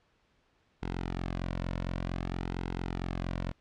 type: tone with flanger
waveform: sawtooth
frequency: 44.36 Hz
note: F1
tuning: 28 cents sharp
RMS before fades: -35 dBFS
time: 0.82-3.52 s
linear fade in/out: 10 ms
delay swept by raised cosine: 1.7 to 2.49 ms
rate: 0.54 Hz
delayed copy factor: -0.6
effects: pink hiss -70 dBFS RMS until 3.6 s + low-pass 4000 Hz 12 dB/octave